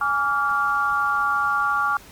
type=chord; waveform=sine; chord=D diminished; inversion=second; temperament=equal with one note detuned; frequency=830.6 / 1151.1 / 1396.9 Hz; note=Ab5 / D6 / F6; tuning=0 / -35 / 0 cents; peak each=-27 / -22 / -22 dBFS; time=0.01-1.97 s; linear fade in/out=2 ms; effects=pink hiss -46 dBFS RMS until 2.11 s + Opus 24 kbps